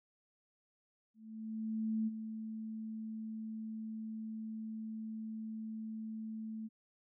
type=tone with ADSR envelope; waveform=sine; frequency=220 Hz; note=A3; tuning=in tune; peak=-31 dBFS; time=1.14-6.69 s; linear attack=930 ms; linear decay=29 ms; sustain=-9 dB; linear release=30 ms; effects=none